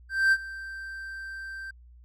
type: tone with ADSR envelope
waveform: triangle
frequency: 1566 Hz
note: G6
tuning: 2 cents flat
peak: -15 dBFS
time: 0.09-1.71 s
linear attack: 230 ms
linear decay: 50 ms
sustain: -19 dB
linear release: 6 ms
effects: added 60 Hz sine -49 dBFS peak until 2.04 s